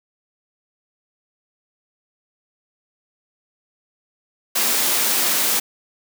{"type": "high-pass noise", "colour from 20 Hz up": "white", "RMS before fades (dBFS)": -19, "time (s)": [4.55, 5.6], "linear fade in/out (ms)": 10, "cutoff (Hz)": 180, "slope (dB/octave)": 96, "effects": []}